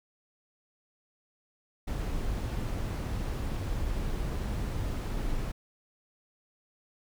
brown noise, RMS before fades -32 dBFS, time 1.87-5.52 s, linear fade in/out 10 ms, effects none

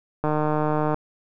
click train, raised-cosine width 1 ms, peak -10 dBFS, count 108, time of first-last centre 0.24-0.944 s, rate 152 Hz, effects none

